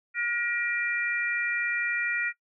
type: harmonic tone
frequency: 475.9 Hz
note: A#4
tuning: 36 cents sharp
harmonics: 3 / 4 / 5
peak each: -31 / -29 / -31 dBFS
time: 0.14-2.33 s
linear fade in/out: 50 ms
effects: noise-tail reverb RT60 0.1 s tail -21 dB re dry